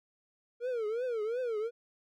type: tone with vibrato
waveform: triangle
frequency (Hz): 464.2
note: A#4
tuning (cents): -7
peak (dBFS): -29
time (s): 0.6-1.71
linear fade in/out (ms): 50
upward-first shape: triangle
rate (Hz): 2.8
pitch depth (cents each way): 200
effects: none

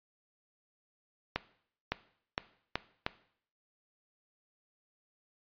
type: accelerating click train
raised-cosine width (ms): 0.3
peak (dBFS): -14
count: 5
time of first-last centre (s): 1.36-3.065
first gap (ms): 560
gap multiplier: 0.82
effects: noise-tail reverb RT60 0.6 s tail -17 dB re dry + resampled to 11025 Hz

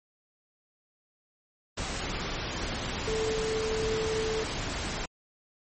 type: tone in noise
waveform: sine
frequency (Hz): 440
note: A4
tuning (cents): 0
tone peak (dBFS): -28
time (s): 3.07-4.44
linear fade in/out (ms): 10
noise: pink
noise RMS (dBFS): -33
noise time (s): 1.77-5.06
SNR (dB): +2
effects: MP3 32 kbps

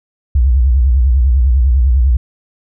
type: tone with vibrato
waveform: sine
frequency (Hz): 63.7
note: C2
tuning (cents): -46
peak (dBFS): -7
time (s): 0.35-2.17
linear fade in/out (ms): 5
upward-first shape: sine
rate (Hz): 10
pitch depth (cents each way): 190
effects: none

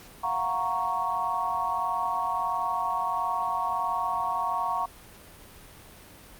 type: chord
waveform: sine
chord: Gb major seventh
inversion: third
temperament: equal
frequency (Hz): 698.5 / 740 / 932.3 / 1108.7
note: F5 / Gb5 / Bb5 / Db6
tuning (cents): 0 / 0 / 0 / 0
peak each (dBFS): -34 / -33 / -29 / -29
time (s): 0.23-4.86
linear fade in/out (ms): 10
effects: pink hiss -49 dBFS RMS until 6.39 s + Opus 48 kbps

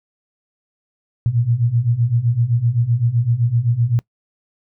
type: beating tone pair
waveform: sine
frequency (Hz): 114.1 / 121.9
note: A#2 / B2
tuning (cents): -37 / -22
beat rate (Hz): 7.8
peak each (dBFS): -19 / -16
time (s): 1.26-3.99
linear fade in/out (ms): 0
effects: noise-tail reverb RT60 0.1 s tail -23 dB re dry

